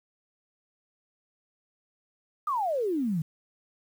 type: exponential sweep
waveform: sine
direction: down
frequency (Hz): 1254 to 149.4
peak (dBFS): -25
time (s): 2.47-3.22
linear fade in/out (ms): 5
effects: 9-bit